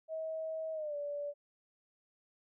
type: tone with pitch glide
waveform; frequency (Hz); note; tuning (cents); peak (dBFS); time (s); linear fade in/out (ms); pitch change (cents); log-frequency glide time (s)
sine; 639 to 579.2; D#5 to D5; +46 to -24; -36; 0.08-1.34; 50; -170; 0.73-0.96
effects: none